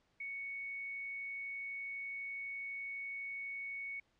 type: tone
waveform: sine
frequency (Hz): 2222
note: C#7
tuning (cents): +4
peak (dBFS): -40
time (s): 0.2-4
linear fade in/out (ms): 5
effects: pink hiss -75 dBFS RMS until 4.19 s + low-pass 5000 Hz 12 dB/octave